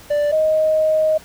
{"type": "tone pair in turn", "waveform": ["triangle", "sine"], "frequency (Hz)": [587.3, 625.2], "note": ["D5", "D#5"], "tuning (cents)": [0, 8], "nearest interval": "minor second", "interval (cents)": 108, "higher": "second", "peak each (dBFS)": -13, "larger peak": "neither", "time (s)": [[0.1, 0.32], [0.32, 1.18]], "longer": "second", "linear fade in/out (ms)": 10, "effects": ["pink hiss -43 dBFS RMS until 1.24 s"]}